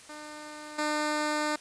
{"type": "tone with level steps", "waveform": "10% pulse", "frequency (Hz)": 301.6, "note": "D4", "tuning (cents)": 46, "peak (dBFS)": [-33, -19], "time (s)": [0.09, 1.56], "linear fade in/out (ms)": 5, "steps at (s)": 0.78, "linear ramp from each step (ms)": 10, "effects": ["white hiss -51 dBFS RMS until 1.6 s", "resampled to 22050 Hz"]}